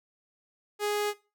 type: tone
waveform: sawtooth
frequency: 415.3 Hz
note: G#4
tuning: in tune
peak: -23 dBFS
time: 0.79-1.14 s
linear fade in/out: 50 ms
effects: noise-tail reverb RT60 0.3 s tail -19 dB re dry